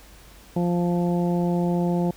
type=harmonic tone; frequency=174.61 Hz; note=F3; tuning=in tune; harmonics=1 / 2 / 3 / 4 / 5; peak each=-21 / -27 / -31 / -33 / -35 dBFS; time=0.56-2.11 s; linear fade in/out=5 ms; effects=added 50 Hz sine -50 dBFS peak until 2.16 s + pink hiss -50 dBFS RMS until 2.16 s